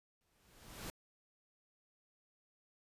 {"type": "noise with exponential growth", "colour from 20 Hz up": "pink", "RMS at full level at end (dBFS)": -43, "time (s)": [0.21, 0.9], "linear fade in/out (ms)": 0, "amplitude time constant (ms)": 150, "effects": ["resampled to 32000 Hz"]}